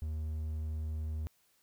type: tone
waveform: triangle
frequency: 77.78 Hz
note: D#2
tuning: in tune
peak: -32 dBFS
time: 0.02-1.27 s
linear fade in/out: 0 ms
effects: white hiss -71 dBFS RMS until 1.62 s